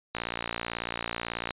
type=click train; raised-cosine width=0.3 ms; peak=-14 dBFS; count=80; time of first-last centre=0.15-1.507 s; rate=58.2 Hz; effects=resampled to 8000 Hz